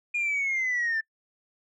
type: linear sweep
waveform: sine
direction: down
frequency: 2439 to 1760 Hz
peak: -23 dBFS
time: 0.14-1.01 s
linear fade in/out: 10 ms
effects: noise-tail reverb RT60 0.1 s tail -26 dB re dry + tanh soft clip ceiling -22 dBFS